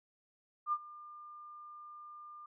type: tone with ADSR envelope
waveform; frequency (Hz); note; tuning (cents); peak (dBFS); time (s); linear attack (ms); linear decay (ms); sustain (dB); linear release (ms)
sine; 1200; D6; +37; -28; 0.66-2.46; 64; 52; -20; 4
effects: none